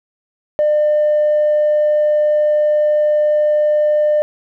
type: tone with tanh clipping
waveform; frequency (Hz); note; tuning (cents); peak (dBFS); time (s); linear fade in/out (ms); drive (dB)
triangle; 601; D5; +40; -11; 0.59-4.22; 0; 5
effects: none